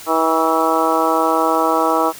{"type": "harmonic tone with a mistuned harmonic", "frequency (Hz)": 161.3, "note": "E3", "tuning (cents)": -37, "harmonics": [2, 3, 4, 5, 6, 7, 8], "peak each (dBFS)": [-21, -21, -21, -21, -21, -21, -21], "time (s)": [0.06, 2.13], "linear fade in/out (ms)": 50, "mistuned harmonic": 8, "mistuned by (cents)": 33, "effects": ["white hiss -36 dBFS RMS until 2.19 s"]}